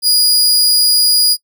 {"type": "tone", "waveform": "sawtooth", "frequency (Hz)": 4893, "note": "D#8", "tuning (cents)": -30, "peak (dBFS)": -6, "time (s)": [0.02, 1.37], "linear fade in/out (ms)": 50, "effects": ["noise-tail reverb RT60 0.1 s tail -22 dB re dry"]}